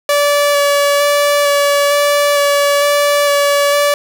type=tone with vibrato; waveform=sawtooth; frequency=575 Hz; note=D5; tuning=37 cents flat; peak=-6 dBFS; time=0.09-3.94 s; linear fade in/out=2 ms; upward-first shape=square; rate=1.1 Hz; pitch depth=10 cents each way; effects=8-bit